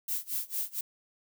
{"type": "noise with tremolo", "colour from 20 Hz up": "violet", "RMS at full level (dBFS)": -31, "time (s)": [0.08, 0.81], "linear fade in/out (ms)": 5, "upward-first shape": "sine", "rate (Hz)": 4.4, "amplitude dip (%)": 95, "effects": []}